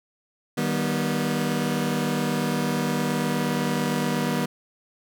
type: chord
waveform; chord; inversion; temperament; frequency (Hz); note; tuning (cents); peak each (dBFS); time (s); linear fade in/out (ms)
sawtooth; Eb augmented; none; just; 155.56 / 194.45 / 243.1; Eb3 / G3 / B3; 0 / -14 / -27; -24 / -24 / -22; 0.57-4.46; 10
effects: none